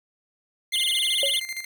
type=tone with tremolo; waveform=sawtooth; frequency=2093 Hz; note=C7; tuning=in tune; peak=-25 dBFS; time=0.72-1.65 s; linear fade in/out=5 ms; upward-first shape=square; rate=13 Hz; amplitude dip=65%
type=tone with vibrato; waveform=square; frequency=3229 Hz; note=G#7; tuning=49 cents flat; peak=-22 dBFS; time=0.73-1.4 s; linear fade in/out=10 ms; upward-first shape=triangle; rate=19 Hz; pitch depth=240 cents each way
type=tone with exponential decay; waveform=sine; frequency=554.4 Hz; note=C#5; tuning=in tune; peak=-20 dBFS; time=1.23-1.37 s; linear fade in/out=2 ms; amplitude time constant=30 ms
effects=none